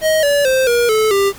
square tone with pitch steps, 629 / 573.5 / 522.8 / 476.7 / 434.6 / 396.2 Hz, D#5 / D5 / C5 / A#4 / A4 / G4, +19 / -41 / -1 / +39 / -21 / +18 cents, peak -12 dBFS, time 0.01-1.33 s, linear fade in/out 50 ms, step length 220 ms, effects pink hiss -37 dBFS RMS until 1.38 s

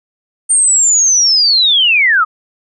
sine linear sweep, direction down, 8870 to 1200 Hz, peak -7 dBFS, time 0.49-2.25 s, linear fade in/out 20 ms, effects none

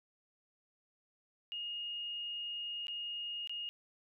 sine tone with dropouts, 2855 Hz, F7, 37 cents sharp, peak -38 dBFS, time 1.52-3.69 s, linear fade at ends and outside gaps 0 ms, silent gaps 2.869-2.882 / 3.474-3.495 s, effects none

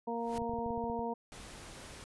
harmonic tone, 233.1 Hz, A#3, in tune, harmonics 1 / 2 / 3 / 4, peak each -39 / -38 / -41 / -39 dBFS, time 0.07-1.14 s, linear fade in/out 10 ms
pink noise with exponential growth, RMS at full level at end -43 dBFS, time 0.15-0.38 s, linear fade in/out 0 ms, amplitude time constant 49 ms
clicks, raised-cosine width 5 ms, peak -33 dBFS, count 11, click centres 0.387 / 0.419 / 0.495 / 0.537 / 0.588 / 0.662 / 0.706 / 0.777 / 0.84 / 0.899 / 0.992 s
pink noise, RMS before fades -49 dBFS, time 1.32-2.04 s, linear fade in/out 0 ms
effects resampled to 24000 Hz

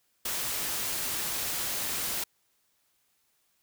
white noise, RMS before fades -32 dBFS, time 0.25-2.24 s, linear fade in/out 5 ms, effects white hiss -72 dBFS RMS until 3.62 s

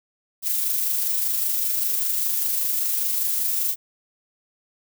violet noise with amplitude modulation, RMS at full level -22 dBFS, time 0.42-3.76 s, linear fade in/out 50 ms, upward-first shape sine, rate 25.1 Hz, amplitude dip 30%, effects none

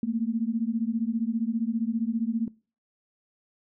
sine beating tone pair, 221 / 236 Hz, A3 / A#3, +8 / +22 cents, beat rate 15 Hz, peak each -28 dBFS, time 0.03-2.48 s, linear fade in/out 2 ms, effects noise-tail reverb RT60 0.4 s tail -24 dB re dry

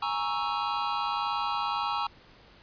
square chord, A# half-diminished seventh, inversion third, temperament equal, 830.6 / 932.3 / 1108.7 / 1318.5 Hz, G#5 / A#5 / C#6 / E6, 0 / 0 / 0 / 0 cents, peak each -34 dBFS, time 0.02-2.07 s, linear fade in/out 5 ms, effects pink hiss -55 dBFS RMS until 2.62 s + resampled to 11025 Hz

